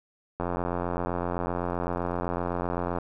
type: click train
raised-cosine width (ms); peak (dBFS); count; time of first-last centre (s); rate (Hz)
1; -15; 228; 0.4-2.985; 87.8
effects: none